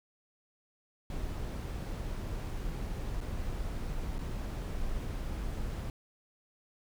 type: noise with dropouts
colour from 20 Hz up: brown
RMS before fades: -36 dBFS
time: 1.1-5.9 s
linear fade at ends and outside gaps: 1 ms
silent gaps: 3.206-3.211 / 4.183-4.19 s
effects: none